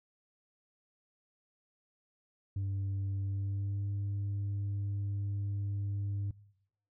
sine tone with pitch glide, 98 to 100.46 Hz, G2 to G2, 0 to +43 cents, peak -29 dBFS, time 2.56-6.31 s, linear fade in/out 5 ms, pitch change +43 cents, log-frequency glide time 3.22-3.89 s, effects noise-tail reverb RT60 0.8 s tail -24 dB re dry + tanh soft clip ceiling -31 dBFS

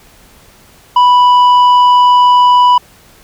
sine tone with tanh clipping, 987 Hz, B5, 1 cent flat, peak -5 dBFS, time 0.96-2.78 s, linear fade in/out 5 ms, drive 6 dB, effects pink hiss -43 dBFS RMS until 3.23 s

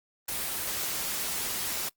white noise, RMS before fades -32 dBFS, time 0.28-1.89 s, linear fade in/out 5 ms, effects noise-tail reverb RT60 0.1 s tail -22 dB re dry + Opus 24 kbps

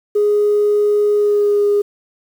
sine tone with pitch glide, 415.3 to 409.6 Hz, G#4 to G#4, 0 to -24 cents, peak -10 dBFS, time 0.15-1.82 s, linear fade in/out 10 ms, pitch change -24 cents, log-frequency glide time 1.14-1.65 s, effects tanh soft clip ceiling -7 dBFS + 7-bit

